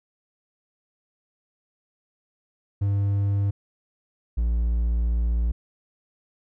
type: tone pair in turn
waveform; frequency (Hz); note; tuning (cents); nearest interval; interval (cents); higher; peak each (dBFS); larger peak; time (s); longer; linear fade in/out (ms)
triangle; 100 / 57.66; G2 / A#1; +35 / -18; minor seventh; 953; first; -18; neither; 2.81-3.51 / 4.37-5.52; second; 10
effects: none